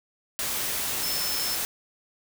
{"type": "tone in noise", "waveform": "sine", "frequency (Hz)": 5274, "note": "E8", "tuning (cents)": 0, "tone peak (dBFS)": -30, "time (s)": [1.03, 1.55], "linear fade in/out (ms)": 0, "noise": "white", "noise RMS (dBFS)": -29, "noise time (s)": [0.39, 1.65], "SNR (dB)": -4, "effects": []}